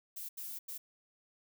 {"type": "noise bursts at uneven times", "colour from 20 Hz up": "violet", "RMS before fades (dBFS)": -43, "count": 3, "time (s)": [[0.16, 0.29], [0.37, 0.59], [0.68, 0.78]], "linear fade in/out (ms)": 10, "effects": []}